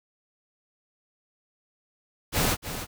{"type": "noise with echo", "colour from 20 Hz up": "pink", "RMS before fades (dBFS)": -24, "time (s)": [2.32, 2.57], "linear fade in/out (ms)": 50, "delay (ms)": 300, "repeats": 1, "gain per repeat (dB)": -10, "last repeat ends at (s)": 2.87, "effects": []}